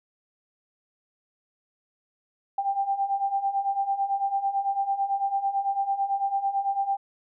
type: beating tone pair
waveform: sine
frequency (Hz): 784 / 793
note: G5 / G5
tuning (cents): 0 / +20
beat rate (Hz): 9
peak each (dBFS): -29 / -25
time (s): 2.58-6.97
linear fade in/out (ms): 5
effects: none